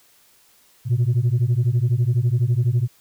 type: beating tone pair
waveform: sine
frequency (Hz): 114.8 / 126.8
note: A#2 / B2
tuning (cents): -26 / +46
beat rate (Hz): 12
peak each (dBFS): -17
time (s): 0.85-2.88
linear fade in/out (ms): 50
effects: tanh soft clip ceiling -13 dBFS + white hiss -56 dBFS RMS until 3 s